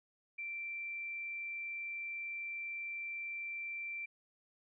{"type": "tone", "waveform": "sine", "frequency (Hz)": 2349, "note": "D7", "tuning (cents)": 0, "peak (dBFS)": -39, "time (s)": [0.38, 4.06], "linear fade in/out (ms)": 10, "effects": []}